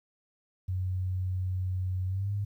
sine tone with pitch glide, 92.5 to 101.46 Hz, F#2 to G#2, 0 to -40 cents, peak -28 dBFS, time 0.68-2.45 s, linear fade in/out 10 ms, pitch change +160 cents, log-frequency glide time 2.06-2.32 s, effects 11-bit

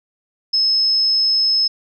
sine tone, 5190 Hz, E8, 28 cents flat, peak -13 dBFS, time 0.53-1.68 s, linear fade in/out 10 ms, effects none

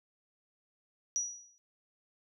sine tone with exponential decay, 5820 Hz, F#8, 29 cents flat, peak -27 dBFS, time 1.16-1.58 s, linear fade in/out 0 ms, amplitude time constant 90 ms, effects none

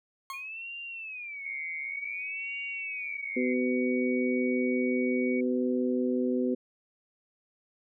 40% pulse tone with exponential decay, 1082 Hz, C#6, 42 cents flat, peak -32 dBFS, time 0.3-0.48 s, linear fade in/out 1 ms, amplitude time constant 39 ms
sine tone with vibrato, 2407 Hz, D7, 42 cents sharp, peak -37 dBFS, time 0.33-3.54 s, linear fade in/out 10 ms, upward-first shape sine, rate 0.55 Hz, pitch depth 250 cents each way
sine tone, 2250 Hz, C#7, 25 cents sharp, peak -35 dBFS, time 1.45-5.41 s, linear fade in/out 10 ms
harmonic tone, 125.6 Hz, B2, 30 cents sharp, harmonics 2 / 3 / 4, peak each -27 / -31 / -33 dBFS, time 3.36-6.55 s, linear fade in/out 10 ms
effects none

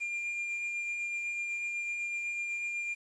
triangle tone with tremolo, 2399 Hz, D7, 36 cents sharp, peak -30 dBFS, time 0-2.95 s, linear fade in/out 20 ms, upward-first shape sine, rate 8 Hz, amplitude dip 25%, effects resampled to 22050 Hz + 10-bit

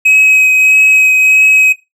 triangle tone with vibrato, 2541 Hz, D#7, 36 cents sharp, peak -3 dBFS, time 0.05-1.73 s, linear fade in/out 10 ms, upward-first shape triangle, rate 1.6 Hz, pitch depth 11 cents each way, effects noise-tail reverb RT60 0.2 s tail -17 dB re dry

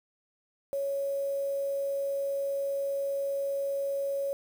sine tone with quantisation, 555 Hz, C#5, 2 cents sharp, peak -28 dBFS, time 0.73-4.33 s, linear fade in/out 0 ms, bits 8, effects none

